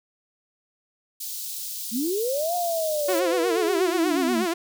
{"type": "high-pass noise", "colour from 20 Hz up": "white", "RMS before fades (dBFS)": -33, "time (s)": [1.2, 3.2], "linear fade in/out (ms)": 10, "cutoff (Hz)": 3800, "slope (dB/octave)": 24}
{"type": "linear two-way sweep", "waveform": "sine", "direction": "up then down", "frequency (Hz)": [207.7, 714, 207.7], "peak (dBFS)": -23, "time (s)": [1.91, 4.46], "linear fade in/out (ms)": 50, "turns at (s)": 2.55}
{"type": "tone with vibrato", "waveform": "sawtooth", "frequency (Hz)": 349.2, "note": "F4", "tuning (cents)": 0, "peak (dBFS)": -19, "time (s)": [3.08, 4.54], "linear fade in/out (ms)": 10, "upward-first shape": "sine", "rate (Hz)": 8.3, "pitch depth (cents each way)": 120}
{"effects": []}